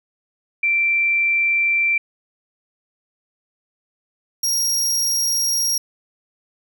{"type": "tone pair in turn", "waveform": ["sine", "sawtooth"], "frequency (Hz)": [2349, 5619], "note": ["D7", "F8"], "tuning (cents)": [0, 10], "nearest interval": "octave + minor third", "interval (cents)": 1510, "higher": "second", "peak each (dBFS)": -15, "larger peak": "neither", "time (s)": [[0.63, 1.98], [4.43, 5.78]], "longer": "neither", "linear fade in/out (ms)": 5, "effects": []}